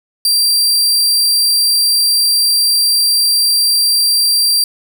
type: tone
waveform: sawtooth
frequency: 4716 Hz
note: D8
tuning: 6 cents sharp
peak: -7 dBFS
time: 0.25-4.64 s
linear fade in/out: 2 ms
effects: none